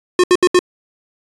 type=tone bursts; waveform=square; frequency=360.7 Hz; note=F#4; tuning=44 cents flat; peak=-8 dBFS; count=4; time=0.19-0.591 s; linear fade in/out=2 ms; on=47 ms; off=71 ms; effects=resampled to 22050 Hz